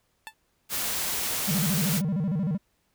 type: tone with exponential decay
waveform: 15% pulse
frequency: 880 Hz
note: A5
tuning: in tune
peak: -26 dBFS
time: 0.27-0.34 s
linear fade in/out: 0 ms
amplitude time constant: 15 ms
type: noise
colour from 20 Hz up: white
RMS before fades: -29 dBFS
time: 0.69-2.02 s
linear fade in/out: 50 ms
type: tone with vibrato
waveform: triangle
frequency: 174.61 Hz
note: F3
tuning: in tune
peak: -22 dBFS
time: 1.47-2.58 s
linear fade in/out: 20 ms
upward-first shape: square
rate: 13 Hz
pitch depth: 220 cents each way
effects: pink hiss -71 dBFS RMS until 2.94 s